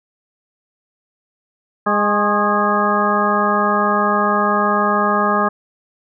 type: harmonic tone with a mistuned harmonic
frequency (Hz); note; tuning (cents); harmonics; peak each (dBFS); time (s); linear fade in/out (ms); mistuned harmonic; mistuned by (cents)
206.1; G#3; -13; 1 / 2 / 3 / 4 / 5 / 6 / 8; -21 / -23 / -22 / -22 / -21 / -18 / -24; 1.86-5.49; 10; 5; +65
effects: none